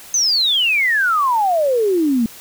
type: exponential sweep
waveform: sine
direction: down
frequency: 6320 to 220 Hz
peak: -13 dBFS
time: 0.14-2.26 s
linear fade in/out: 2 ms
effects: white hiss -39 dBFS RMS until 2.4 s